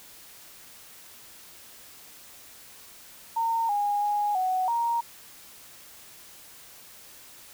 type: tone with pitch steps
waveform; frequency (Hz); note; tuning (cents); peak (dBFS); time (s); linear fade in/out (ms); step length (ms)
sine; 914 / 820 / 827 / 744 / 935; A#5 / G#5 / G#5 / F#5 / A#5; -34 / -22 / -8 / +9 / +5; -23; 3.36-5.01; 10; 330
effects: white hiss -49 dBFS RMS until 7.53 s